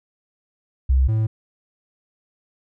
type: tone pair in turn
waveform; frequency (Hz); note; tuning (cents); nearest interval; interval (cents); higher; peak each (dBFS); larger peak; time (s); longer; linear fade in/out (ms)
sine / triangle; 65.41 / 110.01; C2 / A2; 0 / 0; major sixth; 900; second; -13 / -15; first; 0.89-1.08 / 1.08-1.27; neither; 10
effects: none